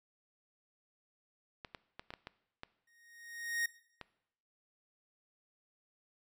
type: clicks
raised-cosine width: 0.3 ms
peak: -28 dBFS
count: 8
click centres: 1.648 / 1.748 / 1.995 / 2.105 / 2.138 / 2.271 / 2.634 / 4.013 s
type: tone with exponential growth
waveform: 45% pulse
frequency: 1864.7 Hz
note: A#6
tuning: in tune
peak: -30 dBFS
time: 2.87-3.66 s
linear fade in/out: 5 ms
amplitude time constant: 170 ms
effects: noise-tail reverb RT60 0.8 s tail -19 dB re dry

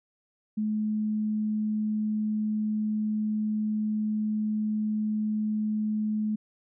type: tone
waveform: sine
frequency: 213.9 Hz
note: A3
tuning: 49 cents flat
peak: -25 dBFS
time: 0.57-6.36 s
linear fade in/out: 10 ms
effects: none

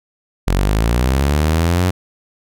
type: linear sweep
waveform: sawtooth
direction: up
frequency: 43.39 to 92.8 Hz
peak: -9 dBFS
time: 0.47-1.91 s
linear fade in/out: 10 ms
effects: none

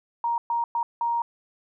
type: tone bursts at uneven times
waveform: sine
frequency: 938 Hz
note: A#5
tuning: 11 cents sharp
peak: -22 dBFS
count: 4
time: 0.24-0.38 / 0.5-0.64 / 0.75-0.83 / 1.01-1.22 s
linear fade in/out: 2 ms
effects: none

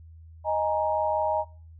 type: chord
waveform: sine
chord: D# suspended fourth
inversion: none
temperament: equal with one note detuned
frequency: 622.3 / 830.6 / 936.1 Hz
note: D#5 / G#5 / A#5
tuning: 0 / 0 / +7 cents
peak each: -26 / -28 / -28 dBFS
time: 0.44-1.45 s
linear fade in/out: 50 ms
effects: noise-tail reverb RT60 0.4 s tail -22 dB re dry + added 81 Hz sine -45 dBFS peak until 1.79 s

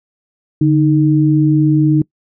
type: tone pair together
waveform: sine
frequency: 146.3 / 310 Hz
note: D3 / D#4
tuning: -6 / -6 cents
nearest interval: octave + minor second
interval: 1300 cents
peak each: -11 dBFS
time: 0.61-2.02 s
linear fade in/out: 5 ms
effects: noise-tail reverb RT60 0.1 s tail -23 dB re dry

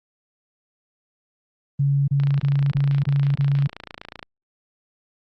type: tone bursts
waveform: sine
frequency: 140.1 Hz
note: C#3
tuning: 19 cents sharp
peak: -16 dBFS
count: 6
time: 1.79-3.675 s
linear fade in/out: 10 ms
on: 290 ms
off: 29 ms
type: click train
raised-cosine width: 0.3 ms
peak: -19 dBFS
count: 58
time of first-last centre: 2.2-4.228 s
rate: 28.1 Hz
effects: Opus 24 kbps

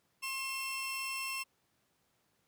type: tone pair together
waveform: sawtooth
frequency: 1068 / 2691 Hz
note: C6 / E7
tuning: +35 / +35 cents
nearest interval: octave + major third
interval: 1600 cents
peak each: -38 / -34 dBFS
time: 0.22-1.44 s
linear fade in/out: 20 ms
effects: pink hiss -75 dBFS RMS until 2.47 s + high-pass 100 Hz 12 dB/octave

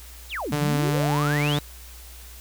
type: exponential two-way sweep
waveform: sine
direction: down then up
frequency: 4509 to 131.7 to 4020 Hz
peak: -27 dBFS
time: 0.29-1.6 s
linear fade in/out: 50 ms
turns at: 0.55 s
type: tone with vibrato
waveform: sawtooth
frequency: 146.83 Hz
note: D3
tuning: in tune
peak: -17 dBFS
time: 0.52-1.59 s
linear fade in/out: 5 ms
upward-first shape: sine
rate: 7.6 Hz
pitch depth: 9 cents each way
effects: added 60 Hz sine -42 dBFS peak until 2.4 s + white hiss -46 dBFS RMS until 2.4 s

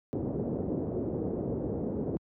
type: low-pass noise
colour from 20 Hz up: white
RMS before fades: -32 dBFS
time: 0.13-2.17 s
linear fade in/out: 0 ms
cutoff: 460 Hz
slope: 24 dB/octave
effects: high-pass 80 Hz 12 dB/octave

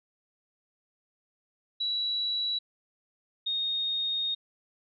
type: tone pair in turn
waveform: sine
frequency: 3919 / 3708 Hz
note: B7 / A#7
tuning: -14 / -10 cents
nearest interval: minor second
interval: 96 cents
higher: first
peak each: -27 dBFS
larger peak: neither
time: 1.8-2.59 / 3.46-4.35 s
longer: second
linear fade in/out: 10 ms
effects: none

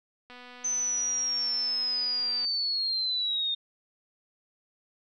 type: click train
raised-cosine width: 0.3 ms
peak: -32 dBFS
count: 532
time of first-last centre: 0.3-2.45 s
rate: 247 Hz
type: linear sweep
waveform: sine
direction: down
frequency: 6150 to 3648 Hz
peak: -26 dBFS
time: 0.64-3.55 s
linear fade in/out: 10 ms
effects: none

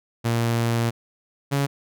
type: tone pair in turn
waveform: sawtooth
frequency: 116.54 / 140.16 Hz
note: A#2 / C#3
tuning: 0 / +19 cents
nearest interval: minor third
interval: 319 cents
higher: second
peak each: -16 dBFS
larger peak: neither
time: 0.24-0.91 / 1.51-1.67 s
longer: first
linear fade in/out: 20 ms
effects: none

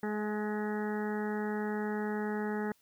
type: harmonic tone with a mistuned harmonic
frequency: 210.8 Hz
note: G#3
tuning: 26 cents sharp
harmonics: 1 / 2 / 3 / 4 / 5 / 6 / 7 / 8 / 9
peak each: -34 / -36 / -50 / -41 / -54 / -48 / -47 / -46 / -47 dBFS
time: 0.03-2.72 s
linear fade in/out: 2 ms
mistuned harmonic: 3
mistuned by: +24 cents
effects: white hiss -69 dBFS RMS until 2.81 s

